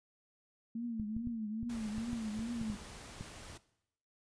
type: tone with vibrato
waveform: sine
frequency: 224.3 Hz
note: A3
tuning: 34 cents sharp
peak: -36 dBFS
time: 0.75-2.75 s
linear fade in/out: 5 ms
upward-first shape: triangle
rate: 2.4 Hz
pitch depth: 130 cents each way
type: clicks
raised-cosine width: 5 ms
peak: -30 dBFS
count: 10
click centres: 0.998 / 1.166 / 1.272 / 1.63 / 1.982 / 2.131 / 2.392 / 2.614 / 2.7 / 3.21 s
type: noise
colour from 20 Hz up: pink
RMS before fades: -50 dBFS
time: 1.69-3.58 s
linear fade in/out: 10 ms
effects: noise-tail reverb RT60 0.8 s tail -18 dB re dry + resampled to 22050 Hz